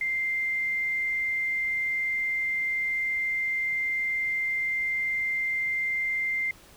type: tone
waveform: sine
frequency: 2093 Hz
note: C7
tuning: in tune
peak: -25 dBFS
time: 0.01-6.51 s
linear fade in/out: 2 ms
effects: pink hiss -53 dBFS RMS until 6.76 s